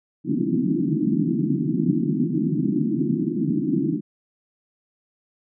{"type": "band-pass noise", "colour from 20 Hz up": "white", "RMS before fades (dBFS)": -22, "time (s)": [0.24, 4.01], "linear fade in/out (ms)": 50, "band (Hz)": [140, 340], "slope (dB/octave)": 96, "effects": []}